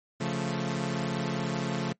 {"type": "chord", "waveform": "sawtooth", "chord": "Db augmented", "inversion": "none", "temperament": "equal", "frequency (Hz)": [138.59, 174.61, 220], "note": ["Db3", "F3", "A3"], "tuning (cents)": [0, 0, 0], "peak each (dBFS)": -29, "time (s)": [0.2, 1.93], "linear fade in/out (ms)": 10, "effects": ["noise-tail reverb RT60 0.1 s tail -22 dB re dry", "MP3 32 kbps"]}